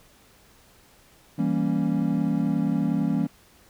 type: chord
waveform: triangle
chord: E diminished seventh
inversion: none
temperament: equal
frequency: 164.81 / 196 / 233.1 / 277.2 Hz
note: E3 / G3 / Bb3 / Db4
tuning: 0 / 0 / 0 / 0 cents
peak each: -25 dBFS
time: 1.38-3.27 s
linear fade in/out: 10 ms
effects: pink hiss -56 dBFS RMS until 3.69 s